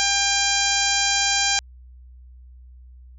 harmonic tone, 798 Hz, G5, 31 cents sharp, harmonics 1 / 2 / 3 / 4 / 5 / 6 / 7 / 8 / 9, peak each -27 / -27 / -27 / -27 / -27 / -27 / -27 / -27 / -27 dBFS, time 0-1.59 s, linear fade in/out 0 ms, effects added 62 Hz sine -42 dBFS peak until 3.18 s

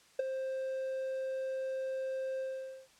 triangle tone with ADSR envelope, 527 Hz, C5, 12 cents sharp, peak -22 dBFS, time 0.19-2.88 s, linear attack 6 ms, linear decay 10 ms, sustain -10 dB, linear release 480 ms, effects white hiss -63 dBFS RMS until 2.99 s + low-pass 8000 Hz 12 dB/octave

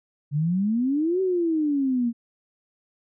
sine exponential two-way sweep, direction up then down, 140 to 383.8 to 229.6 Hz, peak -20 dBFS, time 0.31-2.13 s, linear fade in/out 50 ms, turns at 1.21 s, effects none

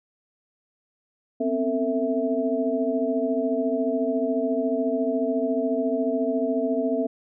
sine tone cluster, 253.2 / 267.3 / 451.6 / 658 Hz, B3 / C4 / A4 / E5, +43 / +37 / +45 / -3 cents, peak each -27 dBFS, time 1.4-7.07 s, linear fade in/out 10 ms, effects none

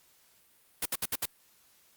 white noise bursts, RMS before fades -30 dBFS, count 5, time 0.82-1.256 s, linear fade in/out 5 ms, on 36 ms, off 64 ms, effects white hiss -64 dBFS RMS until 1.96 s + Opus 48 kbps

